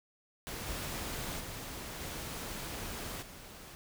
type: noise with level steps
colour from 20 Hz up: pink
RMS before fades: -41 / -39 / -43 / -41 / -50 dBFS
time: 0.47-3.75 s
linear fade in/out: 0 ms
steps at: 0.66 / 1.39 / 2 / 3.21 s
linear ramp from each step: 20 ms
effects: none